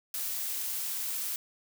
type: noise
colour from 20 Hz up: blue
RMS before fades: -34 dBFS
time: 0.14-1.36 s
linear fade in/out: 2 ms
effects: none